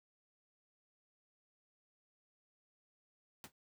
pink noise with exponential decay, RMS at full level -44 dBFS, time 3.44-3.52 s, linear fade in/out 1 ms, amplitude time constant 17 ms, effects high-pass 100 Hz 12 dB/octave

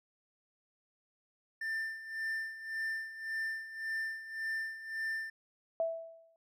triangle tone with tremolo, 1787 Hz, A6, 26 cents sharp, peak -31 dBFS, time 1.61-5.3 s, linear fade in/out 5 ms, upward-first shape sine, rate 1.8 Hz, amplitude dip 75%
sine tone with exponential decay, 658 Hz, E5, 3 cents flat, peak -27 dBFS, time 5.8-6.36 s, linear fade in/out 1 ms, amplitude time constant 120 ms
effects none

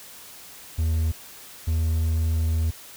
triangle tone pair in turn, 80.3 / 80.69 Hz, E2 / E2, -45 / -36 cents, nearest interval unison, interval 9 cents, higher second, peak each -18 dBFS, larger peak neither, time 0.78-1.12 / 1.67-2.71 s, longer second, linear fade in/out 10 ms, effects white hiss -44 dBFS RMS until 2.96 s

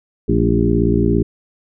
harmonic tone with a mistuned harmonic, 57.5 Hz, A#1, 23 cents flat, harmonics 1 / 2 / 3 / 4 / 5 / 6 / 7, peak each -20 / -20 / -20 / -20 / -20 / -20 / -20 dBFS, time 0.28-1.23 s, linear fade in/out 10 ms, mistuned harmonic 4, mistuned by -69 cents, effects none

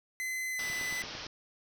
45% pulse tone with pitch glide, 2040 to 2006 Hz, C7 to B6, -44 to +26 cents, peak -33 dBFS, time 0.2-1.02 s, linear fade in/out 0 ms, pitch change -30 cents, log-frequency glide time 0.5-0.64 s
white low-pass noise, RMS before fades -43 dBFS, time 0.59-1.27 s, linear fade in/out 2 ms, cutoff 5800 Hz, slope 96 dB/octave
click train, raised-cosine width 2 ms, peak -34 dBFS, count 6, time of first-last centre 0.7-1.264 s, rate 8.86 Hz
effects none

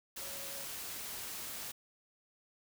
sine tone in noise, 554.4 Hz, C#5, in tune, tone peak -53 dBFS, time 0.21-0.65 s, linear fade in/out 10 ms, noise white, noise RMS -43 dBFS, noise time 0.16-1.72 s, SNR -13 dB, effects none

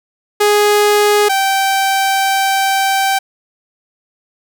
sawtooth tone pair in turn, 415.3 / 777.7 Hz, G#4 / G5, 0 / -14 cents, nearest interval major seventh, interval 1086 cents, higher second, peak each -5 / -8 dBFS, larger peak first, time 0.4-1.29 / 1.29-3.19 s, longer second, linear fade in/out 10 ms, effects none

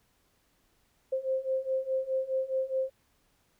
sine beating tone pair, 523.3 / 528.1 Hz, C5 / C5, 0 / +16 cents, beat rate 4.8 Hz, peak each -32 / -30 dBFS, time 1.12-2.9 s, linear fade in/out 10 ms, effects pink hiss -70 dBFS RMS until 3.59 s

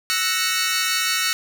15% pulse chord, F# dominant seventh, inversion third, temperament equal, 1318.5 / 1480 / 1864.7 / 2217 Hz, E6 / F#6 / A#6 / C#7, 0 / 0 / 0 / 0 cents, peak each -19 dBFS, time 0.1-1.33 s, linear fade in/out 0 ms, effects none

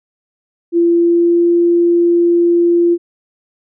sine tone with pitch glide, 341.1 to 344.1 Hz, F4 to F4, -41 to -26 cents, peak -8 dBFS, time 0.72-2.98 s, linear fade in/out 50 ms, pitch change +15 cents, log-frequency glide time 0.93-1.5 s, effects none

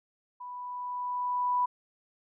sine tone with level ramp, 987.8 Hz, B5, in tune, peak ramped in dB -39 to -23 dBFS, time 0.4-1.66 s, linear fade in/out 10 ms, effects none

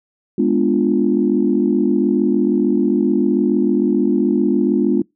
sine chord, G# diminished seventh, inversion none, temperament equal, 207.7 / 246.9 / 293.7 / 349.2 Hz, G#3 / B3 / D4 / F4, 0 / 0 / 0 / 0 cents, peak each -18 dBFS, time 0.38-5.02 s, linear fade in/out 5 ms, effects noise-tail reverb RT60 0.2 s tail -26 dB re dry + tanh soft clip ceiling -2 dBFS

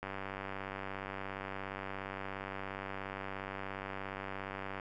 click train, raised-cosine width 0.5 ms, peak -25 dBFS, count 464, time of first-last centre 0.03-4.798 s, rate 97.1 Hz, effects none

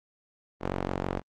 sawtooth tone with band-pass filter, 46.25 Hz, F#1, in tune, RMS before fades -32 dBFS, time 0.6-1.22 s, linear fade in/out 50 ms, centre 630 Hz, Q 0.64, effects Opus 24 kbps

